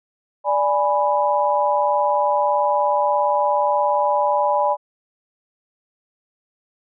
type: chord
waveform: sine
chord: G# diminished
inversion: second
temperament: equal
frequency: 587.3 / 830.6 / 987.8 Hz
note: D5 / G#5 / B5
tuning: 0 / 0 / 0 cents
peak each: -20 dBFS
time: 0.44-4.77 s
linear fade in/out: 50 ms
effects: none